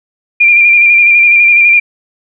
sine tone with vibrato, 2391 Hz, D7, 30 cents sharp, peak -3 dBFS, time 0.4-1.8 s, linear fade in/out 10 ms, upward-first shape square, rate 12 Hz, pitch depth 25 cents each way, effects none

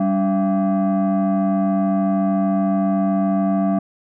sine tone with frequency modulation, 194.7 Hz, G3, 12 cents flat, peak -14 dBFS, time 0-3.79 s, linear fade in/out 5 ms, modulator 483 Hz, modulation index 1, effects tanh soft clip ceiling -12 dBFS

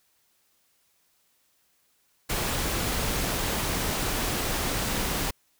pink noise, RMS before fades -28 dBFS, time 2.29-5.31 s, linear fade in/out 10 ms, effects white hiss -68 dBFS RMS until 5.59 s

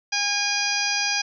harmonic tone with a mistuned harmonic, 815 Hz, G#5, 33 cents flat, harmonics 1 / 2 / 3 / 4 / 5 / 6 / 7 / 8, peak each -31 / -29 / -27 / -33 / -36 / -26 / -30 / -35 dBFS, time 0.12-1.22 s, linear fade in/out 10 ms, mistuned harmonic 8, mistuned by -75 cents, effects none

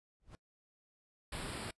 brown noise with exponential growth, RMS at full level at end -42 dBFS, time 0.2-0.35 s, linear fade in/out 0 ms, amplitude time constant 31 ms
pink band-stop noise, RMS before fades -42 dBFS, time 1.32-1.71 s, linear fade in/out 5 ms, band 5200 to 7600 Hz, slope 96 dB/octave
effects noise-tail reverb RT60 0.1 s tail -23 dB re dry + resampled to 24000 Hz

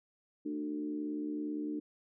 harmonic tone with a mistuned harmonic, 74.1 Hz, D2, 16 cents sharp, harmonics 3 / 4 / 5 / 6, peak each -44 / -35 / -47 / -48 dBFS, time 0.45-1.8 s, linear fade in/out 10 ms, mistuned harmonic 4, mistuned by +21 cents, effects none

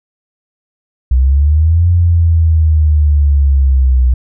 sine linear two-way sweep, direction up then down, 61.74 to 87.8 to 61.74 Hz, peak -6 dBFS, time 1.11-4.14 s, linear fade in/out 5 ms, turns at 1.89 s, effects none

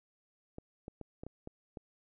clicks, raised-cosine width 2 ms, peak -30 dBFS, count 7, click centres 0.584 / 0.881 / 1.013 / 1.235 / 1.266 / 1.474 / 1.772 s, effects none

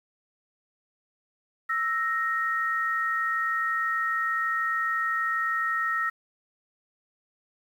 sine tone pair together, 1319.5 / 1866 Hz, E6 / A#6, +1 / +1 cents, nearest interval tritone, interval 600 cents, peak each -27 dBFS, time 1.69-6.1 s, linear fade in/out 10 ms, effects 9-bit

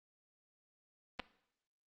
clicks, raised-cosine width 0.3 ms, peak -23 dBFS, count 2, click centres 1.195 / 1.199 s, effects noise-tail reverb RT60 0.7 s tail -17 dB re dry + Opus 24 kbps

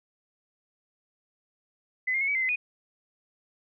sine tone with pitch steps, 2025 / 2121 / 2189 / 2275 / 2078 / 2041 / 2472 Hz, B6 / C7 / C#7 / C#7 / C7 / C7 / D#7, +43 / +23 / -22 / +44 / -12 / -44 / -12 cents, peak -24 dBFS, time 2.07-2.56 s, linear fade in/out 10 ms, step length 70 ms, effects none

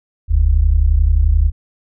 sine tone pair together, 43.3 / 74.7 Hz, F1 / D2, -14 / +30 cents, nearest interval major sixth, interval 944 cents, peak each -12 dBFS, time 0.28-1.52 s, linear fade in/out 50 ms, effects none

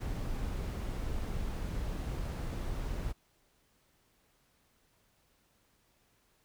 brown noise, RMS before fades -36 dBFS, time 0-3.13 s, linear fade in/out 20 ms, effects pink hiss -71 dBFS RMS until 6.44 s

